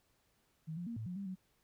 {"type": "tone with pitch steps", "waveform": "sine", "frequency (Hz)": [158.7, 174.9, 232.7, 110.6, 179.1, 198.3, 186.6], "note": ["D#3", "F3", "A#3", "A2", "F3", "G3", "F#3"], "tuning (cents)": [35, 3, -3, 9, 44, 20, 15], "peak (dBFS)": -39, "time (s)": [0.67, 1.356], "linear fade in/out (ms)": 20, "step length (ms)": 98, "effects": ["pink hiss -75 dBFS RMS until 1.63 s"]}